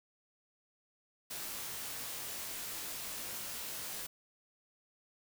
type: noise with comb filter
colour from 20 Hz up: white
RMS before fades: -42 dBFS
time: 1.3-4.07 s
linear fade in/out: 10 ms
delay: 20 ms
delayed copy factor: -0.85
effects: none